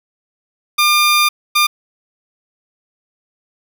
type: tone bursts at uneven times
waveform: 15% pulse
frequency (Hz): 1200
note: D6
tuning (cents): +37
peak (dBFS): -4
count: 2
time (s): 0.78-1.29 / 1.55-1.67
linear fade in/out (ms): 10
effects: none